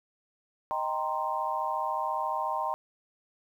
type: chord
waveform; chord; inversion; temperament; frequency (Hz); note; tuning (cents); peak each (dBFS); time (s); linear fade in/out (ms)
sine; C minor seventh; first; equal; 622.3 / 784 / 932.3 / 1046.5; Eb5 / G5 / Bb5 / C6; 0 / 0 / 0 / 0; -36 / -34 / -32 / -33; 0.71-2.74; 0
effects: 10-bit